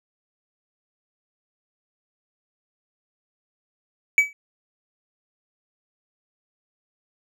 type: tone with exponential decay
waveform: triangle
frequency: 2286 Hz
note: D7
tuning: 47 cents flat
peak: -7 dBFS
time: 4.18-4.33 s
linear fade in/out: 1 ms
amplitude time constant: 32 ms
effects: none